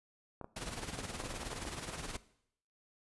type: clicks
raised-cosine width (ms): 1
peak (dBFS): -29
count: 10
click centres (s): 0.413 / 0.444 / 0.834 / 0.989 / 1.201 / 1.238 / 1.34 / 1.432 / 1.531 / 1.652
type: noise with tremolo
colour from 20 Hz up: pink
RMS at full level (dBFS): -40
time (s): 0.56-2.17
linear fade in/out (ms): 5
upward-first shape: sine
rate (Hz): 19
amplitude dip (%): 60
effects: noise-tail reverb RT60 0.7 s tail -18 dB re dry + resampled to 24000 Hz